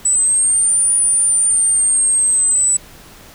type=exponential two-way sweep; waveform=sine; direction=up then down; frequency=7900 to 9510 to 7900 Hz; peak=-11 dBFS; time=0.05-2.77 s; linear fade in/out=5 ms; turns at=0.94 s; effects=pink hiss -41 dBFS RMS until 3.34 s